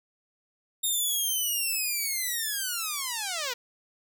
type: linear sweep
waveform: 5% pulse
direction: down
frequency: 3703 to 463.9 Hz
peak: -18 dBFS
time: 0.83-3.54 s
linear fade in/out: 10 ms
effects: none